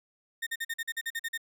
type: tone bursts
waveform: 35% pulse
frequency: 1832 Hz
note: A#6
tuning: 31 cents flat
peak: -29 dBFS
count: 11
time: 0.42-1.377 s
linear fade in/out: 10 ms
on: 47 ms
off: 44 ms
effects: none